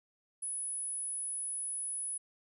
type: tone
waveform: sine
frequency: 10140 Hz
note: D#9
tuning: 32 cents sharp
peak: -35 dBFS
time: 0.42-2.18 s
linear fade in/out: 10 ms
effects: none